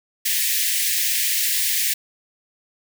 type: high-pass noise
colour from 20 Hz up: white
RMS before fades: -21 dBFS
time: 0.25-1.94 s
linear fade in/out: 10 ms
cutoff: 1700 Hz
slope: 96 dB/octave
effects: none